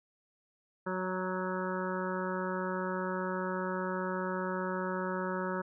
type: harmonic tone with a mistuned harmonic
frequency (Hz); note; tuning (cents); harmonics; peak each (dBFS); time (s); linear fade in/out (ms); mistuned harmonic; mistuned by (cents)
185; F#3; 0; 1 / 2 / 3 / 5 / 6 / 7 / 8 / 9; -37 / -38 / -39 / -40 / -46 / -41 / -43 / -45; 0.86-5.62; 10; 5; +16
effects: none